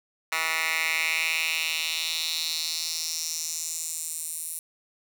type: tone with high-pass filter sweep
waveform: 10% pulse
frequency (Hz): 161.2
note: E3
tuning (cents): -38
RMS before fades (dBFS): -29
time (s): 0.32-4.59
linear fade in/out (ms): 2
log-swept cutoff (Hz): 1600 to 10000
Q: 2.9
effects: none